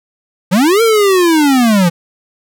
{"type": "linear two-way sweep", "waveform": "square", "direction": "up then down", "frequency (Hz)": [164.81, 464.8, 164.81], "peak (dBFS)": -8, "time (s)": [0.51, 1.9], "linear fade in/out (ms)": 20, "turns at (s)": 0.82, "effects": []}